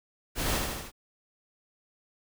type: noise with echo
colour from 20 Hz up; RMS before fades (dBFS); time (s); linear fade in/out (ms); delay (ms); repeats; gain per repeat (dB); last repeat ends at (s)
pink; -30; 0.35-0.61; 50; 77; 4; -3; 0.918
effects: none